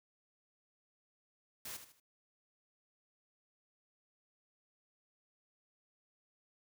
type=noise with echo; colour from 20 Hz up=white; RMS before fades=-45 dBFS; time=1.65-1.77 s; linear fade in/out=5 ms; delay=77 ms; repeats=3; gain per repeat=-9 dB; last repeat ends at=2.001 s; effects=none